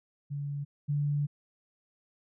sine tone pair in turn, 143 / 145.25 Hz, D3 / D3, -46 / -19 cents, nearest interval unison, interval 27 cents, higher second, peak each -32 / -26 dBFS, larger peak second, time 0.3-0.65 / 0.88-1.27 s, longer second, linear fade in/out 20 ms, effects none

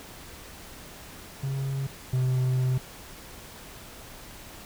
triangle tone pair in turn, 135.9 / 128.27 Hz, C#3 / C3, -34 / -34 cents, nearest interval minor second, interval 100 cents, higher first, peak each -25 / -20 dBFS, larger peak second, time 1.43-1.87 / 2.13-2.78 s, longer second, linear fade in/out 5 ms, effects pink hiss -45 dBFS RMS until 4.65 s

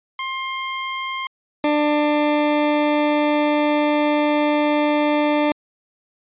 20% pulse tone pair in turn, 1059 / 297.2 Hz, C6 / D4, +21 / +21 cents, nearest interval octave + minor seventh, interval 2200 cents, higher first, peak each -19 / -11 dBFS, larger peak second, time 0.19-1.27 / 1.64-5.52 s, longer second, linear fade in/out 2 ms, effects resampled to 8000 Hz

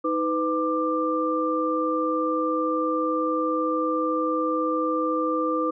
sine tone cluster, 314.9 / 501 / 1186 Hz, D#4 / B4 / D6, +21 / +25 / +17 cents, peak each -26 dBFS, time 0.04-5.71 s, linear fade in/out 10 ms, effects none

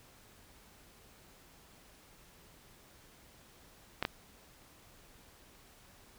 clicks, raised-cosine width 0.3 ms, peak -15 dBFS, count 2, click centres 4.026 / 4.051 s, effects pink hiss -60 dBFS RMS until 6.18 s

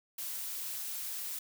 blue noise, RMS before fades -39 dBFS, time 0.18-1.39 s, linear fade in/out 5 ms, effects none

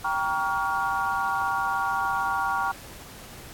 sine chord, G half-diminished seventh, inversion none, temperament just, 784 / 940.8 / 1128.9 / 1411.2 Hz, G5 / Bb5 / Db6 / F6, 0 / +16 / +31 / +18 cents, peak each -29 dBFS, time 0.04-2.72 s, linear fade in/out 10 ms, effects pink hiss -44 dBFS RMS until 3.53 s + AAC 64 kbps

